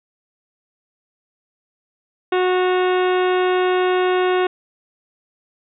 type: harmonic tone with a mistuned harmonic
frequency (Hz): 366.4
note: F#4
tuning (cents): -17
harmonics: 1 / 2 / 3 / 4 / 5 / 6 / 7 / 8 / 9 / 10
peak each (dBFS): -16 / -23 / -26 / -28 / -31 / -34 / -36 / -34 / -38 / -39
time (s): 2.32-4.47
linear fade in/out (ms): 5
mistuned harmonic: 8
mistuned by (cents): -70
effects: none